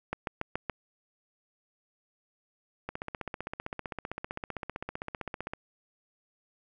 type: two click trains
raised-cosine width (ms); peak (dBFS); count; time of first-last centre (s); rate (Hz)
0.5; -20 / -16; 42 / 5; 2.89-5.535 / 0.13-0.697; 15.5 / 7.05
effects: none